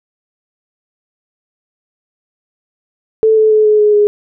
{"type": "tone with pitch steps", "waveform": "sine", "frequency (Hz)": [440, 434.9, 430, 425, 420.1, 415.3], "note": ["A4", "A4", "A4", "G#4", "G#4", "G#4"], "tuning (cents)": [0, -20, -40, 40, 20, 0], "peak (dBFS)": -6, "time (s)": [3.23, 4.07], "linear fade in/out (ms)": 0, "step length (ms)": 140, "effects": []}